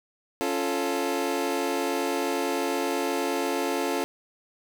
25% pulse chord, Db augmented, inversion none, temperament equal, 277.2 / 349.2 / 440 Hz, Db4 / F4 / A4, 0 / 0 / 0 cents, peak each -26 dBFS, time 0.41-4.04 s, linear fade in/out 0 ms, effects none

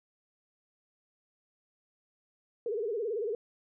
sine tone with vibrato, 439.1 Hz, A4, 4 cents flat, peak -30 dBFS, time 2.66-3.35 s, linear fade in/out 2 ms, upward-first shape sine, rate 18 Hz, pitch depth 160 cents each way, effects none

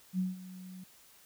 sine tone with ADSR envelope, 185 Hz, F#3, in tune, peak -27 dBFS, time 0.13-0.84 s, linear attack 57 ms, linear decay 170 ms, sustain -17 dB, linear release 5 ms, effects white hiss -60 dBFS RMS until 1.25 s

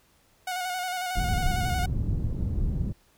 sawtooth tone with vibrato, 730 Hz, F#5, 24 cents flat, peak -25 dBFS, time 0.47-1.86 s, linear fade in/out 5 ms, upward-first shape square, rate 11 Hz, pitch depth 29 cents each way
pink low-pass noise, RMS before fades -27 dBFS, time 1.15-2.93 s, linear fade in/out 20 ms, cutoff 150 Hz, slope 12 dB/octave
effects pink hiss -63 dBFS RMS until 3.17 s

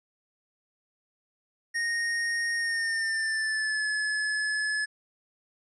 square tone with pitch glide, 1858 to 1713.7 Hz, A#6 to A6, -6 to -46 cents, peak -27 dBFS, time 1.74-4.86 s, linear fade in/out 20 ms, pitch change -140 cents, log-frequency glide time 2.56-3.87 s, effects resampled to 22050 Hz

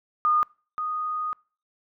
sine tone pair in turn, 1222 / 1239.1 Hz, D#6 / D#6, -32 / -8 cents, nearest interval unison, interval 24 cents, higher second, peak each -18 / -26 dBFS, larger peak first, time 0.25-0.43 / 0.78-1.33 s, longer second, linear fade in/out 0 ms, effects noise-tail reverb RT60 0.4 s tail -26 dB re dry

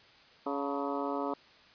harmonic tone with a mistuned harmonic, 140.6 Hz, C#3, 25 cents sharp, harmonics 2 / 3 / 4 / 5 / 6 / 7 / 8 / 9, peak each -36 / -38 / -39 / -40 / -41 / -41 / -42 / -43 dBFS, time 0.46-1.34 s, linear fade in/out 5 ms, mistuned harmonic 6, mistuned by +91 cents, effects white hiss -58 dBFS RMS until 1.74 s + resampled to 11025 Hz

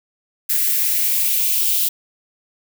violet noise with high-pass filter sweep, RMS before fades -18 dBFS, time 0.49-1.89 s, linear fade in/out 10 ms, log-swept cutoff 1700 to 3100 Hz, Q 2.9, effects none

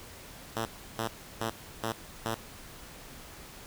5% pulse tone bursts, 112.8 Hz, A2, 44 cents sharp, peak -19 dBFS, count 5, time 0.56-2.345 s, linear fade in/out 5 ms, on 93 ms, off 330 ms, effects pink hiss -48 dBFS RMS until 3.66 s

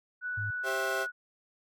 sine tone with pitch glide, 1480 to 1466.4 Hz, F#6 to F#6, 0 to -16 cents, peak -32 dBFS, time 0.21-1.12 s, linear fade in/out 50 ms, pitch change -16 cents, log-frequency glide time 0.51-0.91 s
sine tone, 103.83 Hz, G#2, in tune, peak -34 dBFS, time 0.37-0.51 s, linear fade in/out 10 ms
30% pulse chord, C major, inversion second, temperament equal with one note detuned, 392 / 532.4 / 659.3 Hz, G4 / C5 / E5, 0 / +30 / 0 cents, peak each -33 dBFS, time 0.63-1.07 s, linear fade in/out 50 ms
effects none

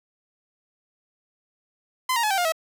sawtooth tone with pitch steps, 1025 / 934.5 / 852 / 776.8 / 708.2 / 645.7 Hz, C6 / A#5 / G#5 / G5 / F5 / E5, -36 / +4 / +44 / -16 / +24 / -36 cents, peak -17 dBFS, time 2.09-2.522 s, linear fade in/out 5 ms, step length 72 ms, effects none

